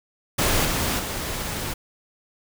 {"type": "noise with level steps", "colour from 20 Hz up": "pink", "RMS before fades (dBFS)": [-21, -24, -29], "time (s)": [0.38, 1.74], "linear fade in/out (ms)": 10, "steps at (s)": [0.65, 0.99], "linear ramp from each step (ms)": 2, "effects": []}